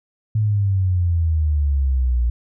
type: exponential sweep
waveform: sine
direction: down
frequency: 109.6 to 58.27 Hz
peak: -15 dBFS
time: 0.35-2.3 s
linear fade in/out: 5 ms
effects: none